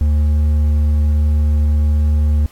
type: tone with hard clipping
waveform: triangle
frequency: 74.9 Hz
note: D2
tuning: 35 cents sharp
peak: -12 dBFS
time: 0.01-2.46 s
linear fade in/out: 0 ms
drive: 7 dB
effects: pink hiss -48 dBFS RMS until 2.51 s + AAC 64 kbps